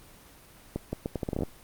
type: accelerating click train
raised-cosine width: 2 ms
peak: -16 dBFS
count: 12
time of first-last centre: 0.76-1.434 s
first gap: 170 ms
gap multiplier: 0.76
effects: pink hiss -53 dBFS RMS until 1.63 s + Opus 24 kbps